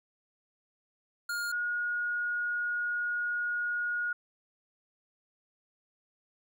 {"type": "tone pair in turn", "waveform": ["square", "sine"], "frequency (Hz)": [1419, 1441.3], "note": ["F6", "F#6"], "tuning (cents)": [27, -46], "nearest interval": "unison", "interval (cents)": 27, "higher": "second", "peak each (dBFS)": [-32, -29], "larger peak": "second", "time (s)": [[1.29, 1.52], [1.52, 4.13]], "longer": "second", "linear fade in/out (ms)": 5, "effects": []}